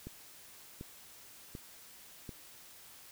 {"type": "click train", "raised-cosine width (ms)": 3, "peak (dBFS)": -30, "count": 4, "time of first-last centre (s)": [0.07, 2.292], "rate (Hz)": 1.35, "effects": ["white hiss -55 dBFS RMS until 3.11 s"]}